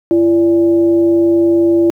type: tone with frequency modulation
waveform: sine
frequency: 338.9 Hz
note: E4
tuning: 48 cents sharp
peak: -7 dBFS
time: 0.11-1.9 s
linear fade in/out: 0 ms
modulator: 243 Hz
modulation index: 0.48
effects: high-pass 200 Hz 12 dB/octave + 8-bit